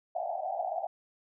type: band-pass noise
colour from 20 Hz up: pink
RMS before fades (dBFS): -34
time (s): 0.15-0.87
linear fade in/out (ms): 5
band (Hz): 630 to 790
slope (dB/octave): 96
effects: none